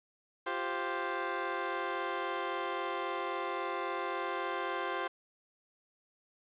15% pulse chord, F suspended second, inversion none, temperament just, 349.2 / 392.9 / 523.8 Hz, F4 / G4 / C5, 0 / +4 / +2 cents, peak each -32 dBFS, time 0.46-5.08 s, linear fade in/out 10 ms, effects resampled to 8000 Hz + 10-bit

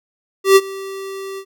square tone with ADSR envelope, 388.4 Hz, G4, 16 cents flat, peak -5 dBFS, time 0.44-1.45 s, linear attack 120 ms, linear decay 43 ms, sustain -22 dB, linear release 68 ms, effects none

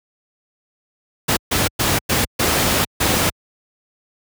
pink noise bursts at uneven times, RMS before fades -17 dBFS, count 6, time 1.28-1.37 / 1.51-1.68 / 1.79-1.99 / 2.09-2.25 / 2.39-2.85 / 3-3.3 s, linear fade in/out 10 ms, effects high-pass 60 Hz 12 dB/octave

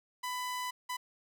sawtooth tone bursts at uneven times, 998 Hz, B5, 18 cents sharp, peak -31 dBFS, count 2, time 0.23-0.71 / 0.89-0.97 s, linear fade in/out 10 ms, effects none

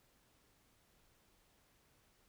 silence, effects pink hiss -72 dBFS RMS until 2.28 s

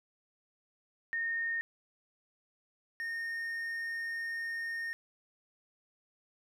sine / triangle tone pair in turn, 1838 / 1838 Hz, A#6 / A#6, -25 / -25 cents, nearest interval unison, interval 0 cents, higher neither, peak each -31 / -33 dBFS, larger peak first, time 1.13-1.61 / 3-4.93 s, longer second, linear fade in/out 0 ms, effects none

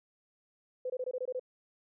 sine tone bursts, 507 Hz, B4, 45 cents sharp, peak -32 dBFS, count 8, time 0.85-1.396 s, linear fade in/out 5 ms, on 49 ms, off 22 ms, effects none

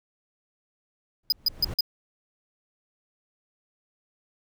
brown noise with exponential growth, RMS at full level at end -30 dBFS, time 1.23-1.74 s, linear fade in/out 5 ms, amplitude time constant 110 ms
square tone bursts, 4969 Hz, D#8, 3 cents flat, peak -19 dBFS, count 4, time 1.3-1.808 s, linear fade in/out 2 ms, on 22 ms, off 140 ms
effects none

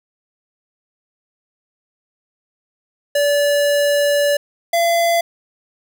square tone pair in turn, 577 / 679.7 Hz, D5 / F5, -31 / -47 cents, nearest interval minor third, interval 284 cents, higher second, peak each -14 dBFS, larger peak neither, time 3.15-4.37 / 4.73-5.21 s, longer first, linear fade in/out 5 ms, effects none

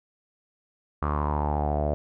sawtooth tone with low-pass filter sweep, 74 Hz, D2, 14 cents sharp, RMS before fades -26 dBFS, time 1.02-1.94 s, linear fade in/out 0 ms, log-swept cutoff 1200 to 620 Hz, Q 6.4, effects none

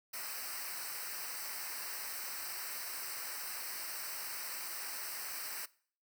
white noise with comb filter, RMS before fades -42 dBFS, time 0.13-5.66 s, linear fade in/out 10 ms, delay 0.29 ms, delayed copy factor -0.9, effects noise-tail reverb RT60 0.5 s tail -21 dB re dry

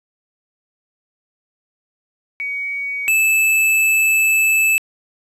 sine / square tone pair in turn, 2251 / 2622 Hz, C#7 / E7, +26 / -10 cents, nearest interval minor third, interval 264 cents, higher second, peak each -21 / -13 dBFS, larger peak second, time 2.4-3.08 / 3.08-4.78 s, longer second, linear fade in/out 0 ms, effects resampled to 32000 Hz + 9-bit

